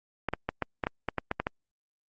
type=clicks; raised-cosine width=0.5 ms; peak=-13 dBFS; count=11; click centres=0.287 / 0.336 / 0.49 / 0.623 / 0.838 / 0.869 / 1.087 / 1.183 / 1.314 / 1.4 / 1.469 s; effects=Opus 48 kbps